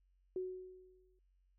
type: tone with exponential decay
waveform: sine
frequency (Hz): 370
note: F#4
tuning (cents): 0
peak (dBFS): -35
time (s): 0.36-1.19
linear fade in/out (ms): 2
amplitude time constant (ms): 180
effects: added 46 Hz sine -70 dBFS peak until 1.58 s